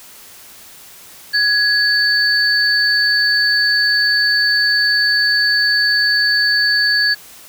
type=tone pair together; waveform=sine; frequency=1671 / 4510 Hz; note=G#6 / C#8; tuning=+10 / +29 cents; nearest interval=octave + perfect fourth; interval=1719 cents; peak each=-14 / -15 dBFS; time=1.33-7.15 s; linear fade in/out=20 ms; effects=white hiss -40 dBFS RMS until 7.48 s